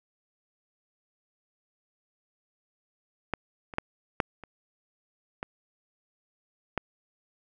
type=clicks; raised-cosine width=0.5 ms; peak=-12 / -26 / -10 / -8 / -28 / -18 / -12 dBFS; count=7; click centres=3.337 / 3.738 / 3.784 / 4.202 / 4.437 / 5.429 / 6.777 s; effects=none